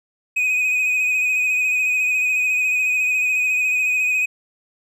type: tone with vibrato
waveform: triangle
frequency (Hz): 2504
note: D#7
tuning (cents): +10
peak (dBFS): -15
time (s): 0.36-4.26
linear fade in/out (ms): 10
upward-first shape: sine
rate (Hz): 14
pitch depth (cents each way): 28
effects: none